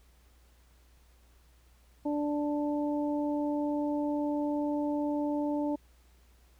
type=harmonic tone; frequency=293.7 Hz; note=D4; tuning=in tune; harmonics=1 / 2 / 3; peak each=-29 / -35 / -39 dBFS; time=2.05-5.76 s; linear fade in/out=10 ms; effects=added 60 Hz sine -59 dBFS peak until 6.59 s + pink hiss -67 dBFS RMS until 6.59 s